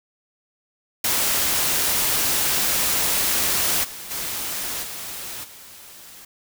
white noise with level steps, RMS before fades -21 / -36 / -28 / -33 / -43 dBFS, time 1.04-6.25 s, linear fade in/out 5 ms, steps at 3.83 / 4.1 / 4.82 / 5.43 s, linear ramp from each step 20 ms, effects none

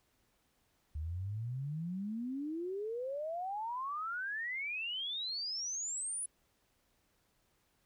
sine exponential sweep, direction up, 73.42 to 10150 Hz, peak -36 dBFS, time 0.95-6.26 s, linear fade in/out 5 ms, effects pink hiss -75 dBFS RMS until 7.85 s

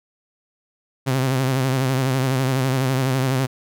sawtooth tone with vibrato, 131.4 Hz, C3, 8 cents sharp, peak -14 dBFS, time 1.06-3.47 s, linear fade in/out 20 ms, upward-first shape sine, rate 12 Hz, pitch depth 61 cents each way, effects none

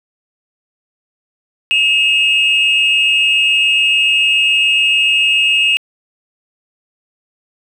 sine tone pair together, 2583 / 2830 Hz, E7 / F7, -36 / +22 cents, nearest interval major second, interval 158 cents, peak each -11 dBFS, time 1.71-5.77 s, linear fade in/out 0 ms, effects tanh soft clip ceiling -5 dBFS + 7-bit

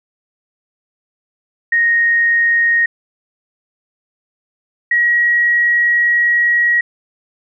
sine tone pair in turn, 1864.7 / 1905 Hz, A#6 / A#6, 0 / +37 cents, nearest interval unison, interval 37 cents, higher second, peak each -10 dBFS, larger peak neither, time 1.72-2.86 / 4.91-6.81 s, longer second, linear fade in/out 5 ms, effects none

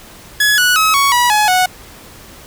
sawtooth tone with pitch steps, 1691 / 1472.1 / 1281.5 / 1115.6 / 971.2 / 845.5 / 736.1 Hz, G#6 / F#6 / E6 / C#6 / B5 / G#5 / F#5, +31 / -9 / -49 / +11 / -29 / +31 / -9 cents, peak -6 dBFS, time 0.4-1.66 s, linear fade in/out 5 ms, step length 180 ms, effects pink hiss -38 dBFS RMS until 2.46 s

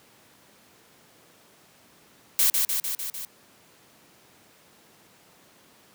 blue noise with echo, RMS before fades -20 dBFS, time 2.39-2.5 s, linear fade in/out 0 ms, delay 150 ms, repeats 5, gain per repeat -3 dB, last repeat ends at 3.25 s, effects pink hiss -56 dBFS RMS until 5.94 s + high-pass 150 Hz 12 dB/octave

